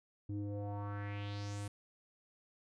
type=tone with low-pass filter sweep; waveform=square; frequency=102 Hz; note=G#2; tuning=31 cents flat; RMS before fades=-41 dBFS; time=0.29-1.68 s; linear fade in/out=5 ms; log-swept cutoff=250 to 10000 Hz; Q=3.1; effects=none